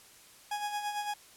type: tone with tremolo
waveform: 40% pulse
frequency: 830 Hz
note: G#5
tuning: 1 cent flat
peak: -30 dBFS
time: 0.51-1.14 s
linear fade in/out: 5 ms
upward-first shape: sine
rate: 8.9 Hz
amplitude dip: 55%
effects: white hiss -56 dBFS RMS until 1.36 s + low-pass 12000 Hz 12 dB/octave